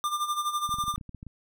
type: tone with tremolo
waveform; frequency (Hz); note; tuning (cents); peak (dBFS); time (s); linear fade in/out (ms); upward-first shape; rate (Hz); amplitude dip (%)
square; 1196; D6; +31; -25; 0.04-0.96; 0; sine; 12; 70
type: clicks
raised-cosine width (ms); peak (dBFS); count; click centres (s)
5; -29; 12; 0.692 / 0.741 / 0.786 / 0.839 / 0.881 / 0.941 / 0.98 / 1.012 / 1.093 / 1.147 / 1.229 / 1.267
effects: none